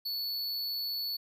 square tone with amplitude modulation, 4435 Hz, C#8, in tune, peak -31 dBFS, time 0.05-1.17 s, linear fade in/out 10 ms, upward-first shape sine, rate 214 Hz, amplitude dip 40%, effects none

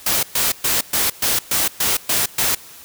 white noise bursts, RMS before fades -18 dBFS, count 9, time 0.06-2.55 s, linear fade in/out 5 ms, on 170 ms, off 120 ms, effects white hiss -41 dBFS RMS until 2.84 s

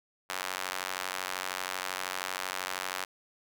square tone with high-pass filter, 46.41 Hz, F#1, 6 cents sharp, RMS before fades -36 dBFS, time 0.29-3.05 s, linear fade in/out 10 ms, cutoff 1100 Hz, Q 0.88, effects none

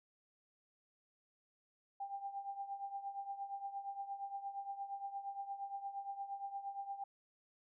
sine tone with tremolo, 794 Hz, G5, 22 cents sharp, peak -38 dBFS, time 2-7.04 s, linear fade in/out 5 ms, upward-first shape triangle, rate 8.6 Hz, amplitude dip 80%, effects none

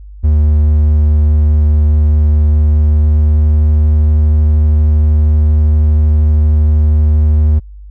triangle tone with pitch glide, 75.4 to 76.06 Hz, D2 to D#2, +46 to -39 cents, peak -4 dBFS, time 0.23-7.6 s, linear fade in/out 20 ms, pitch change +15 cents, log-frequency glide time 2.69-3.56 s, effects added 50 Hz sine -29 dBFS peak until 7.9 s

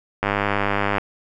click train, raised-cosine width 0.5 ms, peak -5 dBFS, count 77, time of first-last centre 0.23-0.982 s, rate 101 Hz, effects none

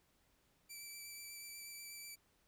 10% pulse tone with vibrato, 2325 Hz, D7, 18 cents flat, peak -40 dBFS, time 0.69-2.16 s, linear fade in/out 20 ms, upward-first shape sine, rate 8.2 Hz, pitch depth 13 cents each way, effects pink hiss -75 dBFS RMS until 2.47 s

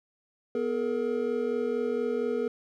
triangle tone cluster, 245.1 / 426.4 / 470.7 Hz, B3 / G#4 / A#4, -13 / +46 / +17 cents, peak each -31 / -28 / -28 dBFS, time 0.55-2.48 s, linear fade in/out 2 ms, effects none

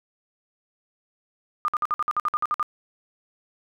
sine tone bursts, 1214 Hz, D#6, 43 cents flat, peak -20 dBFS, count 12, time 1.65-2.628 s, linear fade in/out 0 ms, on 32 ms, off 54 ms, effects none

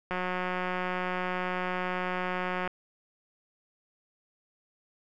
click train, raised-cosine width 0.5 ms, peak -17 dBFS, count 468, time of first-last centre 0.11-2.676 s, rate 182 Hz, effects none

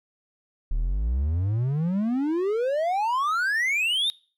triangle exponential sweep, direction up, 34.87 to 3754 Hz, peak -20 dBFS, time 0.71-4.1 s, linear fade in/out 0 ms, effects noise-tail reverb RT60 0.4 s tail -23 dB re dry

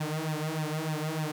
sawtooth tone with flanger, 155.56 Hz, D#3, in tune, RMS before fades -32 dBFS, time 0-1.32 s, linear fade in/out 10 ms, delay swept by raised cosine 1.1 to 5 ms, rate 3.3 Hz, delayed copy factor +0.95, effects none

